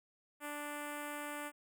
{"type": "tone with notch filter", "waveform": "5% pulse", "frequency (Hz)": 293.7, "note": "D4", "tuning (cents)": 0, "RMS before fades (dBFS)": -43, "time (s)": [0.4, 1.52], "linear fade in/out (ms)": 50, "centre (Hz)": 4100, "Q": 0.6, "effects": []}